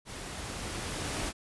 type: noise with level ramp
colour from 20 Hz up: pink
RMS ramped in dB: -42 to -33 dBFS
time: 0.05-1.33 s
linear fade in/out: 50 ms
effects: resampled to 24000 Hz